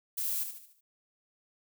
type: noise with echo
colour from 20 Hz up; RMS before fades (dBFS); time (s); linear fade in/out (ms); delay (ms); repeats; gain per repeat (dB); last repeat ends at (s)
violet; -33; 0.17-0.44; 10; 74; 5; -7; 0.81
effects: none